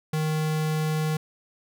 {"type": "tone", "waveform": "square", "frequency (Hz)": 155.56, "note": "D#3", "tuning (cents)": 0, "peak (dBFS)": -24, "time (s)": [0.13, 1.17], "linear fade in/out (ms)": 5, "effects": []}